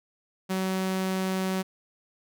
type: tone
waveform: sawtooth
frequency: 188.5 Hz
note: F#3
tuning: 32 cents sharp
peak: -22 dBFS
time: 0.49-1.63 s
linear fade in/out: 20 ms
effects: none